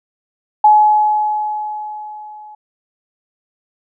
sine tone with level ramp, 848 Hz, G#5, 36 cents sharp, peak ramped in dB -4 to -34 dBFS, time 0.64-2.55 s, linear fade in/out 5 ms, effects none

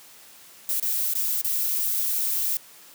violet noise with dropouts, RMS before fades -25 dBFS, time 0.69-2.57 s, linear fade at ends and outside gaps 1 ms, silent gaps 0.799-0.826 / 1.137-1.152 / 1.414-1.445 s, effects white hiss -49 dBFS RMS until 2.94 s + high-pass 150 Hz 12 dB/octave

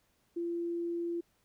sine tone, 341.7 Hz, F4, 38 cents flat, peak -32 dBFS, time 0.36-1.21 s, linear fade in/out 10 ms, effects pink hiss -73 dBFS RMS until 1.44 s

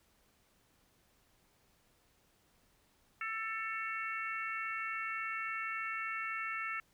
harmonic tone with a mistuned harmonic, 443.4 Hz, A4, 13 cents sharp, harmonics 3 / 4 / 5 / 6, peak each -40 / -42 / -41 / -45 dBFS, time 3.21-6.8 s, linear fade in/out 2 ms, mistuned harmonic 6, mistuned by +28 cents, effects pink hiss -71 dBFS RMS until 6.93 s

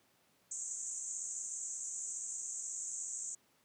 white band-pass noise, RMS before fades -42 dBFS, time 0.51-3.35 s, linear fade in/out 5 ms, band 6400 to 8000 Hz, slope 96 dB/octave, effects pink hiss -71 dBFS RMS until 3.64 s + high-pass 150 Hz 12 dB/octave

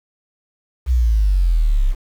sine exponential sweep, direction down, 65.41 to 31.27 Hz, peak -11 dBFS, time 0.86-1.95 s, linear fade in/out 50 ms, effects tanh soft clip ceiling -7 dBFS + 7-bit

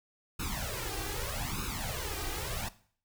pink noise with flanger, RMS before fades -36 dBFS, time 0.39-2.69 s, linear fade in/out 10 ms, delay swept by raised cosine 0.76 to 2.56 ms, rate 0.81 Hz, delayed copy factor +0.9, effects noise-tail reverb RT60 0.5 s tail -17 dB re dry

